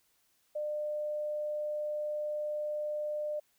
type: tone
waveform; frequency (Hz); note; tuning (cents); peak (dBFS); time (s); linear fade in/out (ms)
sine; 600; D5; +37; -32; 0.55-3.4; 10
effects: white hiss -72 dBFS RMS until 3.58 s